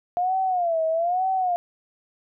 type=tone with vibrato; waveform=sine; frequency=699 Hz; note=F5; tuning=1 cent sharp; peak=-20 dBFS; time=0.17-1.56 s; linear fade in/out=0 ms; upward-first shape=sine; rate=1.1 Hz; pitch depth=150 cents each way; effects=none